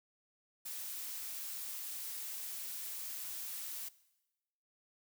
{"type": "noise", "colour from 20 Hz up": "blue", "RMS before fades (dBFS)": -43, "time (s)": [0.65, 3.89], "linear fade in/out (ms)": 10, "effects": ["noise-tail reverb RT60 1.0 s tail -19 dB re dry"]}